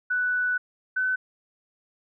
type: tone pair in turn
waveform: sine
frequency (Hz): 1486 / 1512.8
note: F#6 / F#6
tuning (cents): +7 / +38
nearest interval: unison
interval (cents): 31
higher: second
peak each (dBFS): -22 / -22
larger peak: neither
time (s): 0.1-0.58 / 0.96-1.16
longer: first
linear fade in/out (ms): 10
effects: none